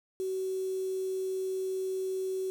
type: tone with quantisation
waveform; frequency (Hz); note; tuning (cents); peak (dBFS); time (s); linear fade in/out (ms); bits
sine; 377.5; F#4; +35; -30; 0.2-2.5; 0; 8
effects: none